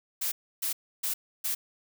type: noise bursts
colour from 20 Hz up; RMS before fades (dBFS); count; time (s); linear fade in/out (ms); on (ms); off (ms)
blue; -30; 4; 0.21-1.55; 10; 110; 300
effects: none